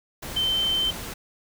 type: tone in noise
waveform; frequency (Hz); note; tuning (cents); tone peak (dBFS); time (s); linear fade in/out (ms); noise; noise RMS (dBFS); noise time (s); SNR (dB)
sine; 3096; G7; -22; -21; 0.36-0.91; 10; pink; -35; 0.22-1.14; +11
effects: none